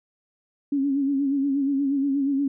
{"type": "tone with vibrato", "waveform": "sine", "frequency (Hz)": 277.2, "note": "C#4", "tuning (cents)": 0, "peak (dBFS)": -20, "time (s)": [0.72, 2.48], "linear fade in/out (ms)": 5, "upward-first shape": "sine", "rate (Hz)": 8.4, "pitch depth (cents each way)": 58, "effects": []}